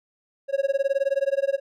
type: tone with tremolo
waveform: triangle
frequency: 550 Hz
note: C#5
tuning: 14 cents flat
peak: -15 dBFS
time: 0.48-1.6 s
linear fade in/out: 50 ms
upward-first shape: sine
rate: 19 Hz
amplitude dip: 100%
effects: none